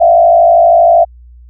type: tone with frequency modulation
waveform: sine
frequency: 680 Hz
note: F5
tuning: 46 cents flat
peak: -3 dBFS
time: 0-1.05 s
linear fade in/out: 20 ms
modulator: 52.7 Hz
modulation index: 0.95
effects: added 60 Hz sine -34 dBFS peak until 1.49 s